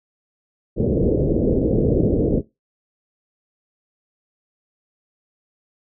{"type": "low-pass noise", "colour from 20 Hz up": "white", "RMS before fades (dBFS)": -18, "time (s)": [0.76, 2.42], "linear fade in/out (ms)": 50, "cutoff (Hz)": 500, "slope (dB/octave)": 48, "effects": ["noise-tail reverb RT60 0.2 s tail -18 dB re dry"]}